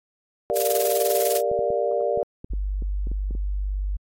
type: chord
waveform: sine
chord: G minor seventh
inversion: none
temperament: equal with one note detuned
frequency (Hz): 398.6 / 466.2 / 587.3 / 698.5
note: G4 / Bb4 / D5 / F5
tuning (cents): +29 / 0 / 0 / 0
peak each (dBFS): -28 / -25 / -24 / -29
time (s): 0.5-2.23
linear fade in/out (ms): 0
type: noise with tremolo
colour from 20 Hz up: blue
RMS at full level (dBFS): -25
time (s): 0.55-1.41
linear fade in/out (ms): 20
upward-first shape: square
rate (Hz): 20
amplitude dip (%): 65
type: clicks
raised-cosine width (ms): 3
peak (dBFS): -24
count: 11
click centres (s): 1.515 / 1.591 / 1.704 / 2.175 / 2.445 / 2.535 / 2.823 / 3.071 / 3.116 / 3.309 / 3.351
type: tone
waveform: sine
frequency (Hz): 49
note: G1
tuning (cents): 0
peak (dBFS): -23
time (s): 2.5-3.97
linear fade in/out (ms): 10
effects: AAC 48 kbps